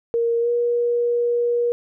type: tone with pitch glide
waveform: sine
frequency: 466.2 to 477.6 Hz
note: A#4 to A#4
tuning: 0 to +42 cents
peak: -17 dBFS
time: 0.14-1.72 s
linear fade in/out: 0 ms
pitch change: +42 cents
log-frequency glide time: 0.4-0.49 s
effects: none